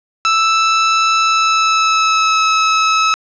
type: tone with pitch glide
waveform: sawtooth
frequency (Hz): 1318.5 to 1295.8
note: E6 to E6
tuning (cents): 0 to -30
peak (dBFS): -7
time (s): 0.25-3.14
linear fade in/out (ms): 0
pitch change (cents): -30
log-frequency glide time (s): 1.19-2.43
effects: resampled to 16000 Hz + 7-bit